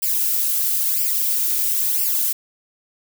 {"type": "noise with flanger", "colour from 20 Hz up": "violet", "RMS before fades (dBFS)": -20, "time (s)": [0.02, 2.33], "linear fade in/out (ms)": 10, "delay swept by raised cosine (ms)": [0.38, 3.28], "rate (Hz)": 1, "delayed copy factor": 0.85, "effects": []}